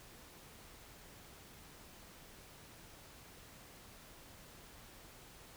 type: silence
effects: pink hiss -57 dBFS RMS until 5.56 s